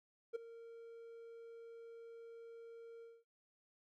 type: tone with ADSR envelope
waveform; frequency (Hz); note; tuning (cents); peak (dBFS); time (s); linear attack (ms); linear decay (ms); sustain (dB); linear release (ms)
triangle; 461.4; A#4; -18; -33; 0.33-3.24; 25; 12; -16; 220
effects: noise-tail reverb RT60 0.3 s tail -20 dB re dry